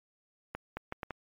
accelerating click train, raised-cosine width 0.5 ms, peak -21 dBFS, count 5, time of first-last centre 0.55-1.107 s, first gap 220 ms, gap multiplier 0.7, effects MP3 64 kbps

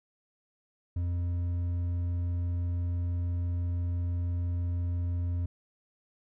triangle tone with hard clipping, 87.4 Hz, F2, 2 cents sharp, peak -29 dBFS, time 0.96-5.46 s, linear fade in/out 5 ms, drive 7 dB, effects none

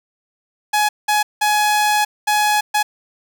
sawtooth tone bursts at uneven times, 841 Hz, G#5, 22 cents sharp, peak -10 dBFS, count 5, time 0.73-0.89 / 1.08-1.23 / 1.41-2.05 / 2.27-2.61 / 2.74-2.83 s, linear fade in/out 10 ms, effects 7-bit

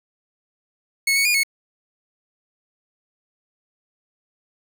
sawtooth tone with pitch steps, 2194 / 2223 / 2432 / 2196 Hz, C#7 / C#7 / D#7 / C#7, -18 / +4 / -40 / -17 cents, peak -13 dBFS, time 1.07-1.434 s, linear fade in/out 5 ms, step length 91 ms, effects none

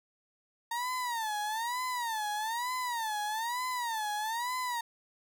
35% pulse tone with vibrato, 920 Hz, A#5, 23 cents flat, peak -30 dBFS, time 0.71-4.81 s, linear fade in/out 5 ms, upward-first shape sine, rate 1.1 Hz, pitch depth 170 cents each way, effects none

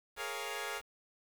10% pulse chord, Bb minor seventh, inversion third, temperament equal, 415.3 / 466.2 / 554.4 / 698.5 Hz, Ab4 / Bb4 / Db5 / F5, 0 / 0 / 0 / 0 cents, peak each -34 / -35 / -36 / -37 dBFS, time 0.16-0.82 s, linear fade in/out 50 ms, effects 9-bit

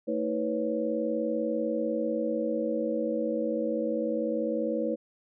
sine tone cluster, 224 / 319.7 / 493.8 / 554 Hz, A3 / D#4 / B4 / C#5, +31 / +47 / 0 / -1 cents, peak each -33 / -32 / -31 / -32 dBFS, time 0.07-4.96 s, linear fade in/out 20 ms, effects none

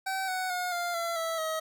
25% pulse tone with pitch steps, 767 / 743.4 / 720.6 / 698.5 / 677 / 656.2 / 636.1 Hz, G5 / F#5 / F#5 / F5 / E5 / E5 / D#5, -38 / +8 / -46 / 0 / +46 / -8 / +38 cents, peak -26 dBFS, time 0.06-1.6 s, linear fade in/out 10 ms, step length 220 ms, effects none

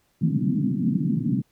pink band-pass noise, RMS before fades -23 dBFS, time 0.21-1.42 s, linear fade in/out 10 ms, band 140 to 270 Hz, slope 48 dB/octave, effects pink hiss -67 dBFS RMS until 1.51 s

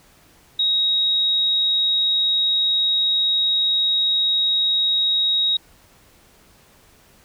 sine tone, 3789 Hz, A#7, 27 cents sharp, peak -16 dBFS, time 0.59-5.57 s, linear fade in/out 5 ms, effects pink hiss -53 dBFS RMS until 7.24 s

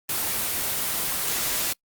white noise, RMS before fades -26 dBFS, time 0.09-1.73 s, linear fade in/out 5 ms, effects noise-tail reverb RT60 0.1 s tail -26 dB re dry + Opus 24 kbps

